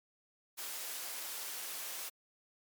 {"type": "high-pass noise", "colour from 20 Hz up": "white", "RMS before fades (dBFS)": -42, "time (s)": [0.57, 2.1], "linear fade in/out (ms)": 20, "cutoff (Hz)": 430, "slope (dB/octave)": 12, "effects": ["MP3 96 kbps"]}